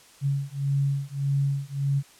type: beating tone pair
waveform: sine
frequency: 138.59 / 140.29 Hz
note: C#3 / C#3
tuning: 0 / +21 cents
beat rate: 1.7 Hz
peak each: -26 dBFS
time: 0.21-2.03 s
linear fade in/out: 50 ms
effects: white hiss -53 dBFS RMS until 2.19 s + low-pass 10000 Hz 12 dB/octave